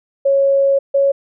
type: tone pair in turn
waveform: sine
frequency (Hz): 551 / 554.2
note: C#5 / C#5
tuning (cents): -11 / -1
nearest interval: unison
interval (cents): 10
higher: second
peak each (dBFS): -10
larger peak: neither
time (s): 0.25-0.79 / 0.94-1.12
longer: first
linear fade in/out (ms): 10
effects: none